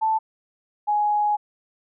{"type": "tone pair in turn", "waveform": "sine", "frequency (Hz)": [880, 835], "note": ["A5", "G#5"], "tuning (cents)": [0, 9], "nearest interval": "minor second", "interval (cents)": 91, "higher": "first", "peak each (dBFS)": -18, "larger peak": "neither", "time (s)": [[0.01, 0.19], [0.87, 1.37]], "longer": "second", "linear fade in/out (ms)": 20, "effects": []}